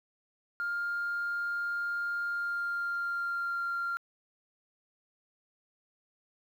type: tone with pitch glide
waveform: sine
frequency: 1404 to 1387.1 Hz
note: F6 to F6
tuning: +9 to -12 cents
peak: -29 dBFS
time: 0.6-3.97 s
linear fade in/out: 0 ms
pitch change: -21 cents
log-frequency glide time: 2.26-3.65 s
effects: tanh soft clip ceiling -27 dBFS + 10-bit